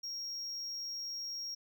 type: tone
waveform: triangle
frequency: 5588 Hz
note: F8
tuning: in tune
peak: -37 dBFS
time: 0.03-1.55 s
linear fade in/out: 10 ms
effects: none